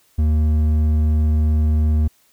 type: tone with hard clipping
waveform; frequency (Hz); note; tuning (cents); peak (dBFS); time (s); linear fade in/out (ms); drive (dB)
sine; 76.9; D#2; -20; -15; 0.18-2.08; 10; 6
effects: white hiss -58 dBFS RMS until 2.32 s